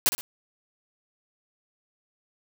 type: noise with echo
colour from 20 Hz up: white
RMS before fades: -20 dBFS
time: 0.06-0.09 s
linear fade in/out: 0 ms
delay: 60 ms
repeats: 2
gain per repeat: -9 dB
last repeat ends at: 0.21 s
effects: none